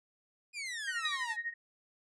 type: exponential sweep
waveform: sawtooth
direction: down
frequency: 2497 to 830.6 Hz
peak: -34 dBFS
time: 0.53-1.37 s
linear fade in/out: 50 ms
type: tone with tremolo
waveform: sine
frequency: 1864.7 Hz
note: A#6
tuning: in tune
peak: -32 dBFS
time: 0.87-1.54 s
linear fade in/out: 10 ms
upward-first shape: sine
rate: 12 Hz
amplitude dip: 85%
type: tone with exponential decay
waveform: sine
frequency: 3864 Hz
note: B7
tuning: 39 cents flat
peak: -31 dBFS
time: 1.05-1.44 s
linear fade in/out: 2 ms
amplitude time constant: 84 ms
effects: resampled to 22050 Hz